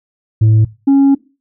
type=tone pair in turn; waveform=sine; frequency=109.4 / 275.7 Hz; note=A2 / C#4; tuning=-9 / -9 cents; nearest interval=octave + major third; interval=1600 cents; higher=second; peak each=-3 dBFS; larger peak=neither; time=0.41-0.65 / 0.87-1.15 s; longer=second; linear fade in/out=10 ms; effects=noise-tail reverb RT60 0.3 s tail -20 dB re dry + tanh soft clip ceiling -5 dBFS